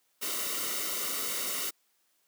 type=noise with comb filter; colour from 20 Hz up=white; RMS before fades=-33 dBFS; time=0.21-1.71 s; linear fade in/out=20 ms; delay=1.2 ms; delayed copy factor=-0.65; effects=white hiss -72 dBFS RMS until 2.27 s + high-pass 200 Hz 12 dB/octave